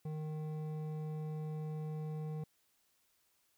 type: tone with hard clipping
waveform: sine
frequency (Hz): 154.5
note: D#3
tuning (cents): -12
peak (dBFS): -40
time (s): 0.05-2.44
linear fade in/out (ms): 5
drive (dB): 10
effects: white hiss -75 dBFS RMS until 3.57 s